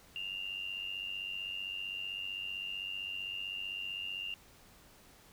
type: tone with amplitude modulation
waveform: sine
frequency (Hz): 2794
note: F7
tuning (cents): 0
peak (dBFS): -34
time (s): 0.16-4.34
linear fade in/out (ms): 0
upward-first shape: sine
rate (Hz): 95.6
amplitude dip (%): 70
effects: pink hiss -60 dBFS RMS until 5.32 s